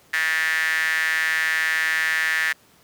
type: tone with high-pass filter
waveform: sawtooth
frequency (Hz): 160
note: D#3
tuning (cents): +49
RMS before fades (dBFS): -22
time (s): 0.13-2.53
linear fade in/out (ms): 10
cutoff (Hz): 1800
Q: 8.6
effects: pink hiss -55 dBFS RMS until 2.83 s + high-pass 100 Hz 12 dB/octave